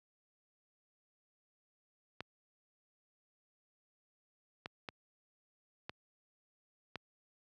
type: clicks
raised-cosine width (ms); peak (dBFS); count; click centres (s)
0.3; -25; 5; 2.206 / 4.659 / 4.888 / 5.895 / 6.957
effects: high-pass 80 Hz 12 dB/octave